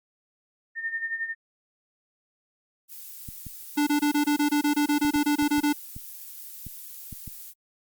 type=tone with tremolo; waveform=sine; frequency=1819 Hz; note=A#6; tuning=43 cents flat; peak=-25 dBFS; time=0.75-1.35 s; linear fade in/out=50 ms; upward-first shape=sine; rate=11 Hz; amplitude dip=70%
type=noise; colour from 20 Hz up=violet; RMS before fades=-41 dBFS; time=2.88-7.54 s; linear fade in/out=50 ms
type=clicks; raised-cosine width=5 ms; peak=-27 dBFS; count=10; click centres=3.288 / 3.467 / 5.05 / 5.158 / 5.425 / 5.582 / 5.965 / 6.667 / 7.127 / 7.277 s
type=tone bursts; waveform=square; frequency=293.7 Hz; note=D4; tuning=in tune; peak=-21 dBFS; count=16; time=3.77-5.73 s; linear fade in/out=10 ms; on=100 ms; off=24 ms
effects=Opus 48 kbps